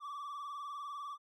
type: tone with vibrato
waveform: triangle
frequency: 1149 Hz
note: D6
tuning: 38 cents flat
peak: -39 dBFS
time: 0-1.18 s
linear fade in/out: 50 ms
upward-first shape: sine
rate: 20 Hz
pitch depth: 70 cents each way
effects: none